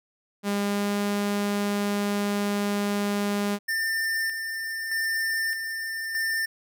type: tone with pitch glide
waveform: sawtooth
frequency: 202.4 to 203.7 Hz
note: G#3 to G#3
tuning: -44 to -33 cents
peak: -20 dBFS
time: 0.43-3.59 s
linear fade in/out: 50 ms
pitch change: +11 cents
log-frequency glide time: 0.6-0.98 s
type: tone with tremolo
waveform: square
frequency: 1797 Hz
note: A6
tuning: 36 cents sharp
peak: -25 dBFS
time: 3.68-6.46 s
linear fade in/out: 10 ms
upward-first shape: square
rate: 0.81 Hz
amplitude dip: 45%
effects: none